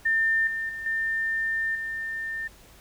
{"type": "tone with level steps", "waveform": "sine", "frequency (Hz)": 1800, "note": "A6", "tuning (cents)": 39, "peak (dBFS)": [-20, -27, -32, -24, -29], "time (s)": [0.05, 2.48], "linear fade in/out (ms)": 10, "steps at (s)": [0.47, 0.69, 0.86, 1.75], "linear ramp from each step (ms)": 2, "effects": ["added 50 Hz sine -55 dBFS peak until 2.8 s", "pink hiss -53 dBFS RMS until 2.8 s"]}